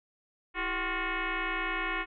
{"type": "tone with frequency modulation", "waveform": "sine", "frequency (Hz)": 392, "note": "G4", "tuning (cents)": 0, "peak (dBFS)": -29, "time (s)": [0.54, 2.06], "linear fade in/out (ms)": 50, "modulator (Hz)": 362, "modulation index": 6.2, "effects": []}